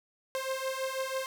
sawtooth beating tone pair, 525 / 531.1 Hz, C5 / C5, +6 / +26 cents, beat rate 6.1 Hz, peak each -31 dBFS, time 0.35-1.26 s, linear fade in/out 0 ms, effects none

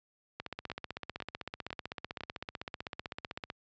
two click trains, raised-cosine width 0.3 ms, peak -23 / -22 dBFS, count 4 / 50, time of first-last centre 0.7-2.208 / 0.4-3.501 s, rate 1.99 / 15.8 Hz, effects high-pass 60 Hz 12 dB/octave + resampled to 16000 Hz

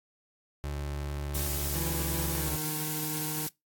30% pulse tone, 71.9 Hz, D2, 36 cents flat, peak -30 dBFS, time 0.64-2.56 s, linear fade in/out 0 ms
blue noise, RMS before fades -34 dBFS, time 1.34-3.49 s, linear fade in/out 10 ms
25% pulse tone with pitch glide, 164.81 to 153.77 Hz, E3 to D#3, 0 to -20 cents, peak -31 dBFS, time 1.75-3.47 s, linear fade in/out 2 ms, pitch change -120 cents, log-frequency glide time 2.35-2.5 s
effects noise-tail reverb RT60 0.2 s tail -24 dB re dry + AAC 64 kbps

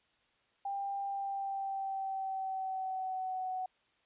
sine tone with pitch glide, 794 to 745.1 Hz, G5 to F#5, +22 to +12 cents, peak -34 dBFS, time 0.65-3.66 s, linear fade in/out 5 ms, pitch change -110 cents, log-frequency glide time 1.04-3.49 s, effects white hiss -72 dBFS RMS until 4.05 s + resampled to 8000 Hz

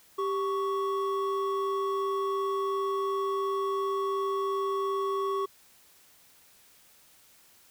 triangle tone pair together, 392.4 / 1114.4 Hz, G4 / C#6, +2 / +9 cents, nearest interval octave + tritone, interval 1807 cents, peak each -27 / -29 dBFS, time 0.18-5.46 s, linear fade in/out 10 ms, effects white hiss -59 dBFS RMS until 7.7 s

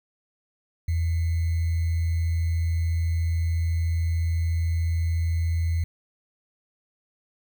sine tone with sample-and-hold, 83.1 Hz, E2, 15 cents sharp, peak -21 dBFS, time 0.88-5.84 s, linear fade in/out 5 ms, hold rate 2100 Hz, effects none

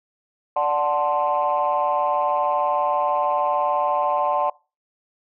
sine chord, D dominant seventh, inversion none, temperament equal, 587.3 / 740 / 880 / 1046.5 Hz, D5 / F#5 / A5 / C6, 0 / 0 / 0 / 0 cents, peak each -23 dBFS, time 0.56-4.5 s, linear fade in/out 5 ms, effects noise-tail reverb RT60 0.3 s tail -23 dB re dry + tanh soft clip ceiling -11 dBFS

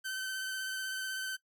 sawtooth tone with vibrato, 1535 Hz, G6, 37 cents flat, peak -32 dBFS, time 0.04-1.37 s, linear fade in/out 20 ms, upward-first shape sine, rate 16 Hz, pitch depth 16 cents each way, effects noise-tail reverb RT60 0.1 s tail -18 dB re dry

